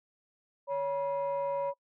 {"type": "tone pair together", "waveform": "sine", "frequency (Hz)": [560, 968.7], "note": ["C#5", "B5"], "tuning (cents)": [18, -34], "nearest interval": "major sixth", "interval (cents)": 948, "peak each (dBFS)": [-29, -33], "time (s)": [0.67, 1.74], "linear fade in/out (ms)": 50, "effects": ["noise-tail reverb RT60 0.1 s tail -24 dB re dry", "tanh soft clip ceiling -25 dBFS"]}